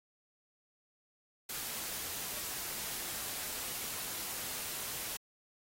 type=noise; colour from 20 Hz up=white; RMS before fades=-40 dBFS; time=1.49-5.17 s; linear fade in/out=5 ms; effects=AAC 48 kbps